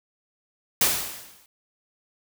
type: noise with exponential decay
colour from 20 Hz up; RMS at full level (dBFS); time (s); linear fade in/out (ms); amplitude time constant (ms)
white; -18; 0.81-1.46; 2; 140
effects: none